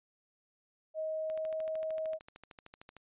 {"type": "tone with pitch glide", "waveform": "sine", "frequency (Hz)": [630, 634], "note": ["D#5", "D#5"], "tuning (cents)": [21, 32], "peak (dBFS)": -33, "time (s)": [0.94, 2.19], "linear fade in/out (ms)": 50, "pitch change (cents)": 11, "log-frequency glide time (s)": [1.18, 1.57]}
{"type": "click train", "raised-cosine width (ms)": 0.3, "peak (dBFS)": -34, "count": 23, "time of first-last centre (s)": [1.3, 2.967], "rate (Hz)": 13.2}
{"effects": ["resampled to 8000 Hz"]}